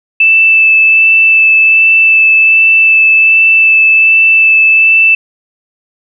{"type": "tone with vibrato", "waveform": "sine", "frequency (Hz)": 2638, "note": "E7", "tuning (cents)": 1, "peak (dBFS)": -3, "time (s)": [0.2, 5.15], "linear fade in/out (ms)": 5, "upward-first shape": "sine", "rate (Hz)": 1.3, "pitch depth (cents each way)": 9, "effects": []}